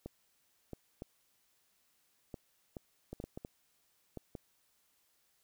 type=clicks; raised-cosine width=2 ms; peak=-29 dBFS; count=12; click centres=0.06 / 0.733 / 1.021 / 2.342 / 2.768 / 3.13 / 3.201 / 3.24 / 3.375 / 3.449 / 4.173 / 4.352 s; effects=white hiss -74 dBFS RMS until 5.43 s